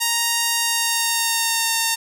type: tone with pitch glide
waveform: 5% pulse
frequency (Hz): 932.3 to 913.6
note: A#5 to A#5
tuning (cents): 0 to -35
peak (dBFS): -6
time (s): 0-1.96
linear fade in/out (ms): 20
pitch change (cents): -35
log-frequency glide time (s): 0.58-1.75
effects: none